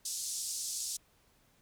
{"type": "band-pass noise", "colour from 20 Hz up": "white", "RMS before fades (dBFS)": -38, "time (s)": [0.05, 0.97], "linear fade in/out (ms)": 5, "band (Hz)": [4800, 9100], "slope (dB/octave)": 24, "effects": ["pink hiss -68 dBFS RMS until 1.61 s"]}